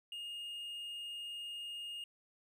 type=tone; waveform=triangle; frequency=2843 Hz; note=F7; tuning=30 cents sharp; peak=-40 dBFS; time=0.12-2.04 s; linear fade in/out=2 ms; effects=none